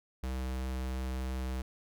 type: tone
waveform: square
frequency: 64.5 Hz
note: C2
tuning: 24 cents flat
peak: -34 dBFS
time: 0.23-1.62 s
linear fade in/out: 5 ms
effects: none